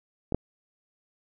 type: clicks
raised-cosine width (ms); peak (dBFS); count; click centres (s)
2; -17 / -9; 2; 0.323 / 0.346
effects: none